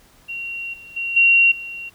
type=tone with level steps; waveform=sine; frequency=2750 Hz; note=F7; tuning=27 cents flat; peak=-26 / -38 / -22 / -10 / -29 dBFS; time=0.28-1.9 s; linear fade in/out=20 ms; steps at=0.73 / 0.96 / 1.16 / 1.51 s; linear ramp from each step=10 ms; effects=pink hiss -53 dBFS RMS until 1.94 s